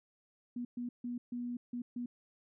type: tone bursts at uneven times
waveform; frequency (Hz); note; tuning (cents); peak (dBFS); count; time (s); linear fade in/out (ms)
sine; 242.7; B3; -30; -36; 6; 0.56-0.65 / 0.77-0.89 / 1.04-1.18 / 1.32-1.57 / 1.73-1.82 / 1.96-2.06; 5
effects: none